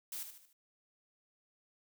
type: noise with echo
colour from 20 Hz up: blue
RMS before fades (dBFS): -42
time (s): 0.12-0.23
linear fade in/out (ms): 2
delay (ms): 75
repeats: 4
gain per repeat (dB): -7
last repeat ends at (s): 0.53
effects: none